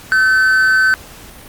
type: tone with amplitude modulation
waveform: triangle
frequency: 1527 Hz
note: G6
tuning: 46 cents flat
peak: -5 dBFS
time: 0.12-0.94 s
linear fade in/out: 0 ms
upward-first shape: sine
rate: 221 Hz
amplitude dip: 50%
effects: pink hiss -37 dBFS RMS until 1.48 s + Opus 48 kbps